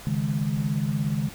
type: chord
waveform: sine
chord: C# suspended second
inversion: none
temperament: equal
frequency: 138.59 / 155.56 / 207.7 Hz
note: C#3 / D#3 / G#3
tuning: 0 / 0 / 0 cents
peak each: -27 / -27 / -28 dBFS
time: 0.07-1.29 s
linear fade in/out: 0 ms
effects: pink hiss -43 dBFS RMS until 1.34 s